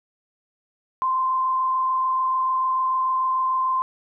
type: tone with frequency modulation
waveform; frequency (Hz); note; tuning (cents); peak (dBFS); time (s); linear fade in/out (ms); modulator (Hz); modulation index
sine; 1040; C6; -11; -19; 1.02-3.82; 0; 26.8; 0.51
effects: none